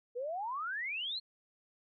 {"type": "exponential sweep", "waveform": "sine", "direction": "up", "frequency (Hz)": [466.2, 4308], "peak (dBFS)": -35, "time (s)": [0.15, 1.2], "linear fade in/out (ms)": 20, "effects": []}